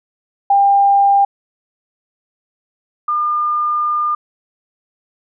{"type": "tone pair in turn", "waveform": "sine", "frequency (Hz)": [798, 1206.5], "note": ["G5", "D6"], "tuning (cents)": [31, 46], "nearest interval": "perfect fifth", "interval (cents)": 715, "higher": "second", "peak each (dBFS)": [-8, -14], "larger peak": "first", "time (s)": [[0.5, 1.25], [3.08, 4.15]], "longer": "second", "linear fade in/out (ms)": 5, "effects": []}